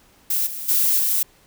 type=noise with level steps; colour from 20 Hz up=violet; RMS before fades=-21 / -31 / -18 / -20 dBFS; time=0.3-1.23 s; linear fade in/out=5 ms; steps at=0.46 / 0.68 / 0.99 s; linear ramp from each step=10 ms; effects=pink hiss -55 dBFS RMS until 1.46 s